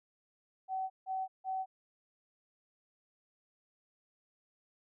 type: tone bursts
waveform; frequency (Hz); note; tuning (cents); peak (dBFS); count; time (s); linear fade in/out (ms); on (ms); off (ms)
sine; 759; F#5; +44; -33; 3; 0.68-1.66; 50; 220; 160
effects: none